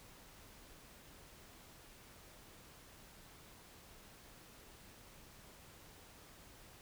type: silence
effects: pink hiss -59 dBFS RMS until 6.81 s